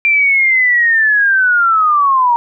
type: linear sweep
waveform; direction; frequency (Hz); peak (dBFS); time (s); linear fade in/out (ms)
sine; down; 2372 to 932.3; -8; 0.05-2.36; 0
effects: none